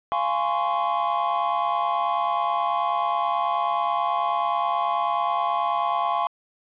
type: chord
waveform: triangle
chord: Db major seventh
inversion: first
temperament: just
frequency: 693 / 831.5 / 1039.4 / 1108.7 Hz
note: F5 / Ab5 / C6 / Db6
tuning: -14 / +2 / -12 / 0 cents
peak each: -25 dBFS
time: 0.12-6.27 s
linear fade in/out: 0 ms
effects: resampled to 8000 Hz + 8-bit